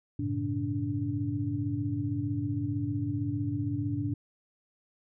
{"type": "tone cluster", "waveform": "sine", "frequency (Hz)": [98.3, 113.8, 140.2, 289.6], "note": ["G2", "A#2", "C#3", "D4"], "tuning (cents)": [5, -41, 20, -24], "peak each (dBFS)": [-35, -33, -38, -32], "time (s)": [0.19, 4.14], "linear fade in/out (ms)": 5, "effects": []}